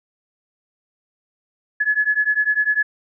sine beating tone pair, 1699 / 1709 Hz, G#6 / G#6, +39 / +49 cents, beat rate 10 Hz, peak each -19 dBFS, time 1.8-2.83 s, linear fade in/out 10 ms, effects none

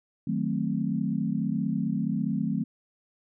sine chord, D# diminished seventh, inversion none, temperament equal, 155.56 / 185 / 220 / 261.6 Hz, D#3 / F#3 / A3 / C4, 0 / 0 / 0 / 0 cents, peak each -32 / -30 / -29 / -32 dBFS, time 0.27-2.64 s, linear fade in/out 5 ms, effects none

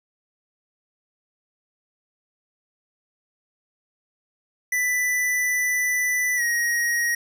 square tone with pitch glide, 1986 to 1887.6 Hz, B6 to A#6, +9 to +21 cents, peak -21 dBFS, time 4.72-7.15 s, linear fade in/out 5 ms, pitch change -88 cents, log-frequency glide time 6.36-6.42 s, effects none

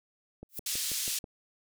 click train, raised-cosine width 2 ms, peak -30 dBFS, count 6, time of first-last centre 0.43-1.242 s, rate 6.16 Hz
violet noise with exponential growth, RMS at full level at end -34 dBFS, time 0.49-0.59 s, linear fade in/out 1 ms, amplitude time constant 21 ms
white band-pass noise, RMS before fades -33 dBFS, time 0.66-1.19 s, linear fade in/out 5 ms, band 3400 to 10000 Hz, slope 12 dB/octave
effects none

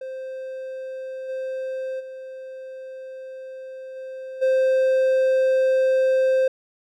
triangle tone with level steps, 523.3 Hz, C5, in tune, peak -28 / -24 / -32 / -30 / -14 dBFS, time 0.01-6.48 s, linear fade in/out 5 ms, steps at 1.28 / 1.99 / 3.95 / 4.41 s, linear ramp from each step 20 ms, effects none

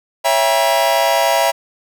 45% pulse chord, C# diminished seventh, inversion none, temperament just, 554.4 / 665.2 / 798.3 / 957.9 Hz, C#5 / E5 / G5 / Bb5, 0 / +16 / +31 / +47 cents, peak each -20 / -16 / -20 / -18 dBFS, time 0.24-1.52 s, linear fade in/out 20 ms, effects none

